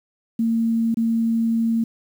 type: tone with dropouts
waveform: sine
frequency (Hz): 228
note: A#3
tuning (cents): -38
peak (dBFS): -17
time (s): 0.39-1.84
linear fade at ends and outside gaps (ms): 5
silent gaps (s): 0.944-0.97
effects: 8-bit